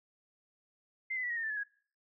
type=tone with pitch steps; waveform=sine; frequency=2083 / 2016 / 1950.3 / 1887.1 / 1826 / 1766.8 / 1709.6 / 1654.2 Hz; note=C7 / B6 / B6 / A#6 / A#6 / A6 / G#6 / G#6; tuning=-8 / +35 / -22 / +21 / -36 / +7 / +50 / -7 cents; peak=-33 dBFS; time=1.1-1.636 s; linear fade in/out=10 ms; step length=67 ms; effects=noise-tail reverb RT60 0.5 s tail -22 dB re dry